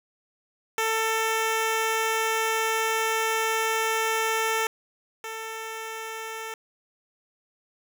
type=tone pair in turn; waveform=10% pulse; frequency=445.3 / 445.3 Hz; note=A4 / A4; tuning=+21 / +21 cents; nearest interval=unison; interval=0 cents; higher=neither; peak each=-15 / -25 dBFS; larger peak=first; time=0.78-4.67 / 5.24-6.54 s; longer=first; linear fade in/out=2 ms; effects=none